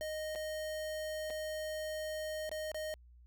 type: tone with dropouts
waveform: square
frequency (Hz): 620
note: D#5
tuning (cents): -6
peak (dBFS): -38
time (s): 0.01-2.94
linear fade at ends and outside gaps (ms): 0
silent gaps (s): 0.351-0.357 / 1.301-1.305 / 2.493-2.515 / 2.717-2.745
effects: added 60 Hz sine -56 dBFS peak until 3.26 s